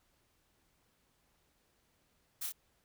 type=noise with echo; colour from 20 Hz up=blue; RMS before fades=-39 dBFS; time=2.41-2.47 s; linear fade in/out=10 ms; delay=27 ms; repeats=2; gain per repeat=-2 dB; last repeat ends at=2.524 s; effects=pink hiss -74 dBFS RMS until 2.84 s